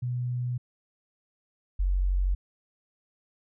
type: tone pair in turn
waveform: sine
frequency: 123.47 / 46.25 Hz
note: B2 / F#1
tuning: 0 / 0 cents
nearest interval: octave + perfect fourth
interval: 1700 cents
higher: first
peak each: -27 / -22 dBFS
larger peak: second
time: 0.02-0.58 / 1.79-2.35 s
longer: neither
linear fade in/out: 10 ms
effects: none